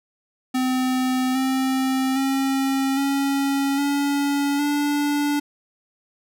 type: tone with pitch steps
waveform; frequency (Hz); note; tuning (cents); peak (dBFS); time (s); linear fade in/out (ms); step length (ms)
square; 256.6 / 263.1 / 269.7 / 276.5 / 283.4 / 290.5; C4 / C4 / C#4 / C#4 / C#4 / D4; -34 / +10 / -47 / -4 / +38 / -19; -20; 0.54-5.4; 10; 810
effects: none